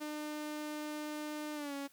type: tone with pitch glide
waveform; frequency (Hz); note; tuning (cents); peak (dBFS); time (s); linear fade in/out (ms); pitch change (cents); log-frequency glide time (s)
sawtooth; 301.4 to 279.6; D4 to C#4; +45 to +15; -35; 0-1.88; 20; -130; 1.54-1.74
effects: white hiss -66 dBFS RMS until 1.92 s